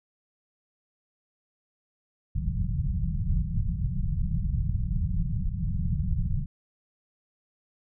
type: low-pass noise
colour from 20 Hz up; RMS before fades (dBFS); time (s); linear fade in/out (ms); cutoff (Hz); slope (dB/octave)
pink; -27; 2.35-6.46; 10; 190; 96
effects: none